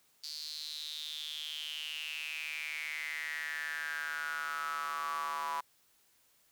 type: tone with high-pass filter sweep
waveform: square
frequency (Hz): 76.3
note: D#2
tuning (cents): -33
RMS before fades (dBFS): -39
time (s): 0.23-5.61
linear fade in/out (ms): 10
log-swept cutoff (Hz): 4600 to 1000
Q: 8.4
effects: white hiss -69 dBFS RMS until 6.51 s